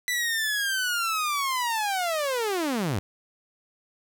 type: linear sweep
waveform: sawtooth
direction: down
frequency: 1989 to 84.5 Hz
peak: -21 dBFS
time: 0.08-2.99 s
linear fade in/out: 0 ms
effects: none